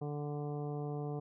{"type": "harmonic tone", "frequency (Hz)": 146.83, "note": "D3", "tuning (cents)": 0, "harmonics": [1, 2, 3, 4, 5, 6, 7, 8], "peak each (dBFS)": [-38, -45, -42, -53, -47, -60, -56, -61], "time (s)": [0.01, 1.2], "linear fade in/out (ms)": 10, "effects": []}